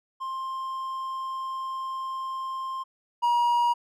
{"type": "tone pair in turn", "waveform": "triangle", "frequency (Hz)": [1055, 955.2], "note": ["C6", "A#5"], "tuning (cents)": [14, 42], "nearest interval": "major second", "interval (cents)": 172, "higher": "first", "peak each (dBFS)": [-28, -18], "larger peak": "second", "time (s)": [[0.2, 2.84], [3.22, 3.74]], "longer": "first", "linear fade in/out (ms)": 20, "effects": []}